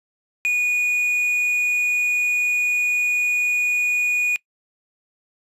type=tone with quantisation; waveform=triangle; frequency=2459 Hz; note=D#7; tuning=21 cents flat; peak=-15 dBFS; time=0.45-4.36 s; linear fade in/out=0 ms; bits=7; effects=noise-tail reverb RT60 0.1 s tail -23 dB re dry + resampled to 32000 Hz